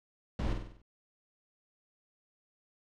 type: noise with echo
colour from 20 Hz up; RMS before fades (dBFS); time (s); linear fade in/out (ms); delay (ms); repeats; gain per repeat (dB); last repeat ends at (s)
brown; -33; 0.39-0.53; 2; 48; 6; -5; 0.818
effects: low-pass 5000 Hz 12 dB/octave